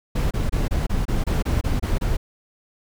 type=noise bursts; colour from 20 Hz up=brown; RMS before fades=-21 dBFS; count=11; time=0.15-2.17 s; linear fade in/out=10 ms; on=160 ms; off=26 ms; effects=none